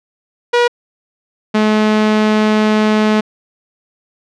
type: tone pair in turn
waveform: sawtooth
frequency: 481.3 / 214.4 Hz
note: B4 / A3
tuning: -45 / -45 cents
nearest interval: octave + major second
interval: 1400 cents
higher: first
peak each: -5 / -6 dBFS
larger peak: first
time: 0.53-0.68 / 1.54-3.21 s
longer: second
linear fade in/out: 10 ms
effects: low-pass 4000 Hz 12 dB/octave